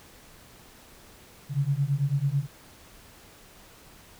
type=beating tone pair; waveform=sine; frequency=135.9 / 145 Hz; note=C#3 / D3; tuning=-34 / -22 cents; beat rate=9.1 Hz; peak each=-26 / -26 dBFS; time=1.49-2.47 s; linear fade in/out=50 ms; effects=pink hiss -52 dBFS RMS until 4.19 s

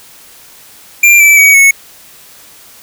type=tone with pitch steps; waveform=square; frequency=2379 / 2319 / 2261 / 2204 Hz; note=D7 / D7 / C#7 / C#7; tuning=+22 / -22 / +34 / -11 cents; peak=-3 dBFS; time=1.03-1.71 s; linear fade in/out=5 ms; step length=170 ms; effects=white hiss -38 dBFS RMS until 2.82 s

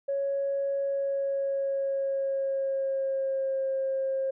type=tone with pitch glide; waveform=sine; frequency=554.4 to 535.2 Hz; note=C#5 to C5; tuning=0 to +39 cents; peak=-25 dBFS; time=0.08-4.31 s; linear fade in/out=10 ms; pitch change=-61 cents; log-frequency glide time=0.82-3.67 s; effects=tanh soft clip ceiling -21 dBFS

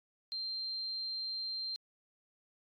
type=tone; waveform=sine; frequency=4159 Hz; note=C8; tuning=11 cents flat; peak=-36 dBFS; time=0.32-1.76 s; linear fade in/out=0 ms; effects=AAC 48 kbps

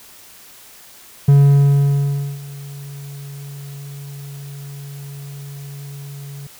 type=tone with ADSR envelope; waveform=triangle; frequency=140.9 Hz; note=C#3; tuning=29 cents sharp; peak=-4 dBFS; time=1.28-6.47 s; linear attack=7 ms; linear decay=1100 ms; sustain=-24 dB; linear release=4 ms; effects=white hiss -43 dBFS RMS until 6.59 s

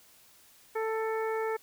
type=harmonic tone; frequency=442.6 Hz; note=A4; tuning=10 cents sharp; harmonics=1 / 2 / 3 / 4 / 5; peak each=-30 / -36 / -40 / -42 / -44 dBFS; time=0.75-1.57 s; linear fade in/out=10 ms; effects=white hiss -59 dBFS RMS until 1.62 s

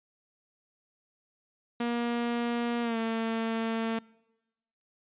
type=tone with pitch glide; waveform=sawtooth; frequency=237.3 to 225.9 Hz; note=A#3 to A3; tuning=+31 to +46 cents; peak=-24 dBFS; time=1.8-3.99 s; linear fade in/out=5 ms; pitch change=-85 cents; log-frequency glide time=2.82-2.97 s; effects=noise-tail reverb RT60 1.0 s tail -24 dB re dry + resampled to 8000 Hz

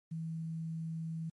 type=tone with quantisation; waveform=sine; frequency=162.4 Hz; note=E3; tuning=26 cents flat; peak=-36 dBFS; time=0.11-1.3 s; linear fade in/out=10 ms; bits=11; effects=MP3 48 kbps

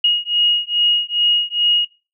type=beating tone pair; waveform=sine; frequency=2877 / 2879.4 Hz; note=F#7 / F#7; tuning=-49 / -48 cents; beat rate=2.4 Hz; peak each=-16 dBFS; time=0.04-1.85 s; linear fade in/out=5 ms; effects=noise-tail reverb RT60 0.3 s tail -21 dB re dry

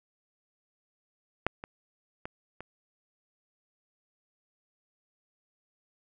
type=clicks; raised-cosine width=0.5 ms; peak=-10 / -24 / -22 / -26 dBFS; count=4; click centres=1.466 / 1.639 / 2.255 / 2.606 s; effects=none

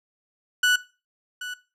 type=tone with echo; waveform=30% pulse; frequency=1480 Hz; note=F#6; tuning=in tune; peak=-14 dBFS; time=0.63-0.76 s; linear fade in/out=5 ms; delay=780 ms; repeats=1; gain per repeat=-14 dB; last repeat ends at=1.54 s; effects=noise-tail reverb RT60 0.3 s tail -17 dB re dry + low-pass 10000 Hz 12 dB/octave

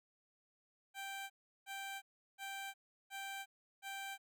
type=tone bursts; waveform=15% pulse; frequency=784 Hz; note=G5; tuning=in tune; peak=-37 dBFS; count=5; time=0.94-4.18 s; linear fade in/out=50 ms; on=360 ms; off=360 ms; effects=none

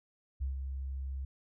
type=tone with ADSR envelope; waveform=sine; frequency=67 Hz; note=C2; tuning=42 cents sharp; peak=-30 dBFS; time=0.4-1.25 s; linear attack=21 ms; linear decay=130 ms; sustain=-5 dB; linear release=5 ms; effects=none

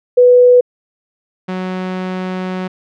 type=tone pair in turn; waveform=sine / sawtooth; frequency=493.9 / 185 Hz; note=B4 / F#3; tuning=0 / 0 cents; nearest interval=octave + perfect fourth; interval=1700 cents; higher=first; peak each=-4 / -15 dBFS; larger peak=first; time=0.17-0.61 / 1.48-2.68 s; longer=second; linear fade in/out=10 ms; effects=low-pass 3000 Hz 12 dB/octave

